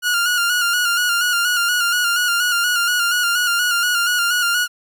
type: tone with vibrato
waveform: sawtooth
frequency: 1427 Hz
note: F6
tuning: 37 cents sharp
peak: -12 dBFS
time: 0.02-4.68 s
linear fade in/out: 50 ms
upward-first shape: square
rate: 4.2 Hz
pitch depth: 37 cents each way
effects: none